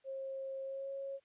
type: tone with pitch glide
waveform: sine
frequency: 537 to 547.3 Hz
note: C5 to C#5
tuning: +45 to -22 cents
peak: -39 dBFS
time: 0.04-1.2 s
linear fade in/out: 50 ms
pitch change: +33 cents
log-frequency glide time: 0.63-0.9 s
effects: white hiss -74 dBFS RMS until 1.24 s + resampled to 8000 Hz